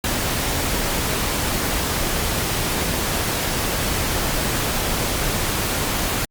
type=noise; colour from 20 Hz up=pink; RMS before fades=-22 dBFS; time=0.04-6.25 s; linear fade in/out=2 ms; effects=Opus 48 kbps